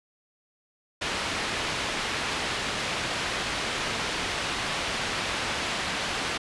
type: low-pass noise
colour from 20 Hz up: white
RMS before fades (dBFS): -30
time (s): 1.01-6.38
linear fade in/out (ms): 10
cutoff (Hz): 3300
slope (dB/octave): 12
effects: resampled to 24000 Hz